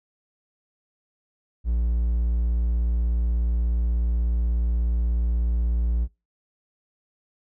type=tone; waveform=triangle; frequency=58.27 Hz; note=A#1; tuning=in tune; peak=-18 dBFS; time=1.64-6.08 s; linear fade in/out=50 ms; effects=noise-tail reverb RT60 0.3 s tail -26 dB re dry